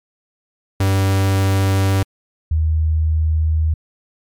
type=tone pair in turn; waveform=45% pulse / sine; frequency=96.9 / 78.84 Hz; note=G2 / D#2; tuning=-20 / +23 cents; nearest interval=major third; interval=357 cents; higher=first; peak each=-13 dBFS; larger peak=neither; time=0.8-2.03 / 2.51-3.74 s; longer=neither; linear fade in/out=5 ms; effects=MP3 96 kbps